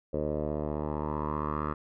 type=tone with low-pass filter sweep; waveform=10% pulse; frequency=75.3 Hz; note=D2; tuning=44 cents sharp; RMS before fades=-32 dBFS; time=0.13-1.74 s; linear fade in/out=10 ms; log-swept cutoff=540 to 1300 Hz; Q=4.5; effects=none